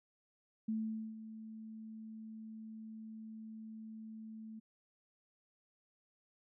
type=tone with ADSR envelope; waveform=sine; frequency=220 Hz; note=A3; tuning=in tune; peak=-33 dBFS; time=0.68-4.6 s; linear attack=8 ms; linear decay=460 ms; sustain=-13 dB; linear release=14 ms; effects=none